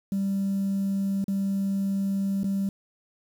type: tone with dropouts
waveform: sine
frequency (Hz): 196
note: G3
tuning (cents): 0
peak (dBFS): -22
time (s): 0.12-2.69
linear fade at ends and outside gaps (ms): 2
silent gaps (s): 1.242-1.281 / 2.433-2.442
effects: tanh soft clip ceiling -20 dBFS + 8-bit